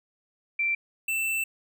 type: tone pair in turn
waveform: sine / square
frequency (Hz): 2349 / 2666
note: D7 / E7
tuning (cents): 0 / +19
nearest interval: major second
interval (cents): 219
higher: second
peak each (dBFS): -23 / -26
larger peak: first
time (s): 0.59-0.75 / 1.08-1.44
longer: second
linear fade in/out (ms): 5
effects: none